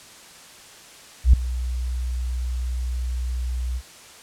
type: tone with ADSR envelope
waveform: sine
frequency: 62 Hz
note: B1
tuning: 7 cents sharp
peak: -6 dBFS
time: 1.24-3.82 s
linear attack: 94 ms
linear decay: 3 ms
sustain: -17 dB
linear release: 57 ms
effects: white hiss -45 dBFS RMS until 4.22 s + low-pass 9000 Hz 12 dB/octave